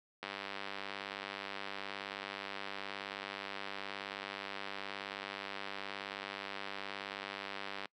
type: click train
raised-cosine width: 0.3 ms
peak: -24 dBFS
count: 756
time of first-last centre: 0.23-7.856 s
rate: 99 Hz
effects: noise-tail reverb RT60 0.1 s tail -26 dB re dry + high-pass 200 Hz 12 dB/octave